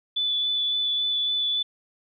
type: tone with vibrato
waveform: sine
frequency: 3474 Hz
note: A7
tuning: 23 cents flat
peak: -22 dBFS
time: 0.16-1.63 s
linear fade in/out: 10 ms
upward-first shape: sine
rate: 3.6 Hz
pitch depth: 10 cents each way
effects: none